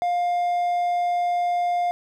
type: tone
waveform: triangle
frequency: 705 Hz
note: F5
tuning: 16 cents sharp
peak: -18 dBFS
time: 0.02-1.91 s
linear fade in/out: 0 ms
effects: none